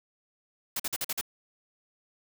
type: noise bursts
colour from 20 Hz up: white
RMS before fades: -31 dBFS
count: 6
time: 0.76-1.212 s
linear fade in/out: 5 ms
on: 37 ms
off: 46 ms
effects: none